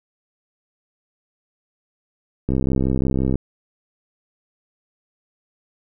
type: click train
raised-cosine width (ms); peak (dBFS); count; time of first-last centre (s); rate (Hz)
3; -8; 58; 2.49-3.356; 65.8
effects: none